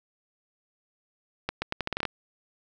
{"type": "accelerating click train", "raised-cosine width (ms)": 0.3, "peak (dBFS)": -12, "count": 10, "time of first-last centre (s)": [1.49, 2.053], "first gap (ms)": 130, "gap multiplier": 0.8, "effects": []}